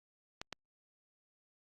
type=clicks; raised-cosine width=0.2 ms; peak=-23 dBFS; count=2; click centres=0.415 / 0.527 s; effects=Opus 48 kbps